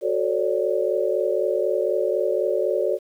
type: chord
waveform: sine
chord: D major seventh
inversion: first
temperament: equal with one note detuned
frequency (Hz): 370 / 440 / 543.3 / 587.3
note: F#4 / A4 / C#5 / D5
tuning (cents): 0 / 0 / -35 / 0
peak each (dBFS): -25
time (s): 0.01-2.99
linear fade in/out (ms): 50
effects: 9-bit